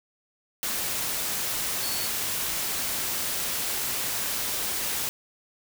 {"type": "tone in noise", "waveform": "sine", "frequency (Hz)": 4435, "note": "C#8", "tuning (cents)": 0, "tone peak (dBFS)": -34, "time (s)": [1.83, 2.07], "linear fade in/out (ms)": 0, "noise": "white", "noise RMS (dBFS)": -29, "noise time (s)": [0.63, 5.09], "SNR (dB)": -8, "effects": []}